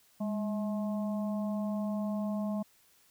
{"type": "harmonic tone with a mistuned harmonic", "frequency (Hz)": 213.9, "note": "A3", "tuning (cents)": -49, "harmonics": [1, 3, 4, 5], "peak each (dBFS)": [-31, -39, -48, -48], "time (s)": [0.2, 2.63], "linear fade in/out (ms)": 10, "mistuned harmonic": 1, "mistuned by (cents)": -67, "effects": ["white hiss -65 dBFS RMS until 3.1 s"]}